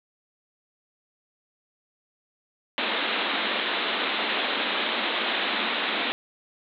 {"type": "band-pass noise", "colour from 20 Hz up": "white", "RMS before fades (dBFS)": -27, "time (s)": [2.78, 6.12], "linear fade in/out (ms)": 0, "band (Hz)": [200, 3900], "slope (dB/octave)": 96, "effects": []}